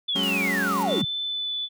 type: linear sweep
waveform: sine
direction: down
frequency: 3520 to 98 Hz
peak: -23 dBFS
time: 0.08-1.05 s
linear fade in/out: 10 ms
type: chord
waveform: 35% pulse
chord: F# suspended second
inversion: none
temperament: just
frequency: 185 / 208.1 / 277.5 Hz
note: F#3 / G#3 / C#4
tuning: 0 / +4 / +2 cents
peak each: -29 dBFS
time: 0.15-1.02 s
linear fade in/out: 10 ms
type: noise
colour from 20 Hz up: white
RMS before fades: -39 dBFS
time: 0.23-0.83 s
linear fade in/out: 0 ms
type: tone with pitch glide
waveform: sine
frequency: 3520 to 3478 Hz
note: A7 to A7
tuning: 0 to -21 cents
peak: -26 dBFS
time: 0.87-1.69 s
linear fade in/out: 50 ms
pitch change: -21 cents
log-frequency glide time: 1.22-1.55 s
effects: none